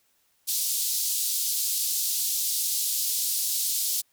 white band-pass noise, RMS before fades -27 dBFS, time 0.47-4.02 s, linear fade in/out 20 ms, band 3900 to 16000 Hz, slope 24 dB/octave, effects white hiss -68 dBFS RMS until 4.12 s

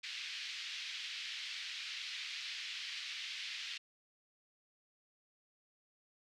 pink band-pass noise, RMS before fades -44 dBFS, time 0.03-3.78 s, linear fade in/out 10 ms, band 2200 to 4700 Hz, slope 24 dB/octave, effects none

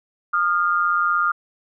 sine tone pair together, 1223.6 / 1400 Hz, D#6 / F6, -29 / +4 cents, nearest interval major second, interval 233 cents, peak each -19 / -20 dBFS, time 0.33-1.32 s, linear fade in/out 10 ms, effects none

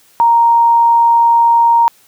sine tone, 932.3 Hz, A#5, in tune, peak -6 dBFS, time 0.2-1.88 s, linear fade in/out 0 ms, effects white hiss -49 dBFS RMS until 2.07 s + high-pass 80 Hz 12 dB/octave

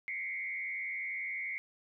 sine tone with frequency modulation, 2143 Hz, C7, 41 cents sharp, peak -35 dBFS, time 0.08-1.58 s, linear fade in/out 0 ms, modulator 91.5 Hz, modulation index 1.3, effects none

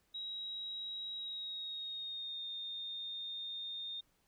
sine tone with pitch glide, 3836 to 3654 Hz, A#7 to A#7, +49 to -35 cents, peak -40 dBFS, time 0.14-4.01 s, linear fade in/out 10 ms, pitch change -84 cents, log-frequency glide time 1.15-2.47 s, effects pink hiss -75 dBFS RMS until 4.27 s

